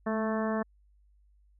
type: harmonic tone with a mistuned harmonic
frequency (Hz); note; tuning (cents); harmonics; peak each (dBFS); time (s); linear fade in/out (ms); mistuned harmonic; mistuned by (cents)
220; A3; 0; 1 / 2 / 3 / 4 / 5 / 6 / 7 / 8; -30 / -35 / -34 / -41 / -38 / -44 / -45 / -42; 0.06-0.63; 10; 1; -25
effects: added 50 Hz sine -60 dBFS peak until 1.59 s